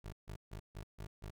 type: tone bursts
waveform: 20% pulse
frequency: 51.91 Hz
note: G#1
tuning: in tune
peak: -39 dBFS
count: 6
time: 0.04-1.306 s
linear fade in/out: 10 ms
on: 86 ms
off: 150 ms
effects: none